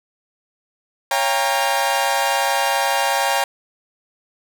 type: chord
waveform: sawtooth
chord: G half-diminished seventh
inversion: second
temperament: equal with one note detuned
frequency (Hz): 554.4 / 698.5 / 800.9 / 932.3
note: Db5 / F5 / G5 / Bb5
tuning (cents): 0 / 0 / +37 / 0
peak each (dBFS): -20 / -22 / -17 / -18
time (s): 1.11-3.44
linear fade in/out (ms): 2
effects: none